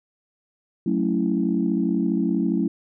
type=chord; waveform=sine; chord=F# minor seventh; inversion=none; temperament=equal; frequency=185 / 220 / 277.2 / 329.6 Hz; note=F#3 / A3 / C#4 / E4; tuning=0 / 0 / 0 / 0 cents; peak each=-24 / -24 / -25 / -25 dBFS; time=0.86-2.68 s; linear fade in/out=5 ms; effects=tanh soft clip ceiling -9 dBFS